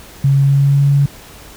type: tone with pitch glide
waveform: sine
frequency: 138 to 141.14 Hz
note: C#3 to C#3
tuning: -7 to +32 cents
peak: -8 dBFS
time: 0.24-1.06 s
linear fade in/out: 5 ms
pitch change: +39 cents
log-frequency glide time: 0.36-0.87 s
effects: added 50 Hz sine -43 dBFS peak until 1.56 s + pink hiss -38 dBFS RMS until 1.56 s